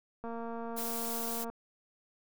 click train, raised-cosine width 1 ms, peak -28 dBFS, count 292, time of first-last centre 0.24-1.5 s, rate 231 Hz
blue noise, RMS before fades -38 dBFS, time 0.76-1.45 s, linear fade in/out 20 ms
effects none

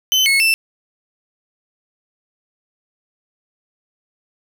35% pulse tone with pitch steps, 3048 / 2188 / 2663 Hz, G7 / C#7 / E7, -49 / -23 / +17 cents, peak -10 dBFS, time 0.12-0.54 s, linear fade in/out 0 ms, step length 140 ms, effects none

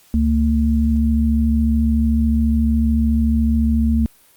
sine tone pair together, 70.8 / 226.3 Hz, C#2 / A3, +37 / +49 cents, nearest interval octave + minor sixth, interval 2012 cents, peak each -16 dBFS, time 0.14-4.06 s, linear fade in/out 0 ms, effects white hiss -52 dBFS RMS until 4.36 s + Opus 48 kbps

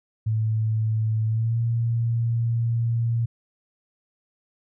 sine tone with pitch glide, 110 to 116.27 Hz, A2 to A#2, 0 to -4 cents, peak -20 dBFS, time 0.26-3.26 s, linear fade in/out 10 ms, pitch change +96 cents, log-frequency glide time 1.27-1.59 s, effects none

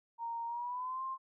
sine tone with pitch glide, 929 to 1054.9 Hz, A#5 to C6, -6 to +14 cents, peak -36 dBFS, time 0.18-1.18 s, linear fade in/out 50 ms, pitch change +220 cents, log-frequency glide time 0.46-1.03 s, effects none

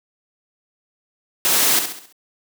white noise with echo, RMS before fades -17 dBFS, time 1.45-1.79 s, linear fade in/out 0 ms, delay 67 ms, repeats 5, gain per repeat -7 dB, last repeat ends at 2.125 s, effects high-pass 200 Hz 12 dB/octave

